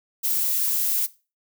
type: noise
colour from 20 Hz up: violet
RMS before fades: -23 dBFS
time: 0.23-1.07 s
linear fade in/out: 20 ms
effects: noise-tail reverb RT60 0.3 s tail -18 dB re dry